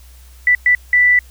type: tone bursts at uneven times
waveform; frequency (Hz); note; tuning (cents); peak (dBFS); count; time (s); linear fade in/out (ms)
sine; 1975.5; B6; 0; -8; 3; 0.47-0.55 / 0.66-0.75 / 0.93-1.19; 2
effects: added 62 Hz sine -39 dBFS peak until 1.3 s + white hiss -49 dBFS RMS until 1.3 s